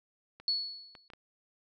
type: clicks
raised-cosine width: 0.3 ms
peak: -33 dBFS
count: 4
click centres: 0.4 / 0.952 / 1.102 / 1.135 s
type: tone with exponential decay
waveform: sine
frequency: 4400 Hz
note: C#8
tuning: 14 cents flat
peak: -25 dBFS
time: 0.48-1.08 s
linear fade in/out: 1 ms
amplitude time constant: 130 ms
effects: none